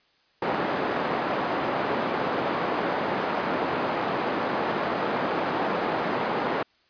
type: band-pass noise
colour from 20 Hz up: white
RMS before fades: -27 dBFS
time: 0.42-6.63 s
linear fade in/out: 5 ms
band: 210 to 960 Hz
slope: 12 dB/octave
effects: white hiss -64 dBFS RMS until 6.89 s + resampled to 11025 Hz